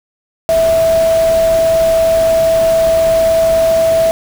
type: tone in noise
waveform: sine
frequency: 655 Hz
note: E5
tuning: 11 cents flat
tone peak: -8 dBFS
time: 0.49-4.11 s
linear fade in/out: 0 ms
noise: pink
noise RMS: -24 dBFS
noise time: 0.49-4.11 s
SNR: +13 dB
effects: none